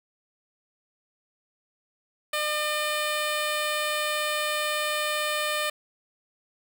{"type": "tone", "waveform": "10% pulse", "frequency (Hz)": 603, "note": "D5", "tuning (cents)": 46, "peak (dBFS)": -17, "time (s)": [2.33, 5.7], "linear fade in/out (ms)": 5, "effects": []}